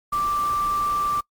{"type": "tone in noise", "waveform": "sine", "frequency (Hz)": 1174.7, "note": "D6", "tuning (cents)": 0, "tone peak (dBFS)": -20, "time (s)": [0.12, 1.21], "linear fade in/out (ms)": 10, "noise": "pink", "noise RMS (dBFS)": -37, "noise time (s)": [0.12, 1.21], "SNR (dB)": 14, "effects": ["noise-tail reverb RT60 0.1 s tail -23 dB re dry", "MP3 96 kbps"]}